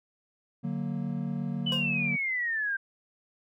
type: chord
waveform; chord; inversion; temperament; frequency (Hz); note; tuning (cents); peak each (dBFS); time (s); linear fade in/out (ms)
triangle; D augmented; none; equal; 146.83 / 185 / 233.1; D3 / F#3 / A#3; 0 / 0 / 0; -32; 0.63-2.17; 20
type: exponential sweep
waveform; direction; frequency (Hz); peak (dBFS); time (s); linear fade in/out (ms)
sine; down; 3027 to 1568; -27; 1.66-2.77; 10
type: tone with exponential decay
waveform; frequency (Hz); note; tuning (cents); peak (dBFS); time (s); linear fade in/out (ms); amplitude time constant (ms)
25% pulse; 520; C5; -11; -28; 1.72-1.92; 1; 43
effects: none